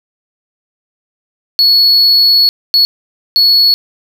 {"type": "tone bursts at uneven times", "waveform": "triangle", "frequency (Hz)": 4384, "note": "C#8", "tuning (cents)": -20, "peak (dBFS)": -4, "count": 3, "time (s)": [[1.59, 2.49], [2.74, 2.85], [3.36, 3.74]], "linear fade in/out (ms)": 0, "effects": []}